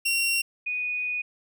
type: tone pair in turn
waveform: sawtooth / sine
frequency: 2744 / 2476 Hz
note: F7 / D#7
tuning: -31 / -9 cents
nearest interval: major second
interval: 178 cents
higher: first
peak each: -19 / -26 dBFS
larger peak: first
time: 0.05-0.42 / 0.66-1.22 s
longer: second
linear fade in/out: 10 ms
effects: none